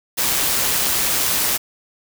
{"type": "noise with amplitude modulation", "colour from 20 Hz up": "white", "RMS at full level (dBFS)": -18, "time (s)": [0.17, 1.58], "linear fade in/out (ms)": 20, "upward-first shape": "sine", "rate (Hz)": 129, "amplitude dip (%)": 25, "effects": []}